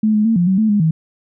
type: tone with pitch steps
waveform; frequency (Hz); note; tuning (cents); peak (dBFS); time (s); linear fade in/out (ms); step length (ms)
sine; 216.2 / 212 / 225.9 / 174.9 / 189.6 / 218.4 / 206.3 / 160; A3 / G#3 / A3 / F3 / F#3 / A3 / G#3 / D#3; -30 / +36 / +46 / +3 / +43 / -13 / -11 / +49; -11; 0.03-0.91; 5; 110
effects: none